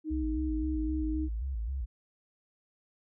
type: tone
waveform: sine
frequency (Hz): 311.9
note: D#4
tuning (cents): +4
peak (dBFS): -31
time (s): 0.04-1.29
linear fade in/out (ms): 50
type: tone with vibrato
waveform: sine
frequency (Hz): 60.7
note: B1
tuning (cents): -29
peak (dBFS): -31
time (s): 0.1-1.86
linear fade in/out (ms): 20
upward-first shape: square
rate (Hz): 3.8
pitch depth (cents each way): 170
effects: none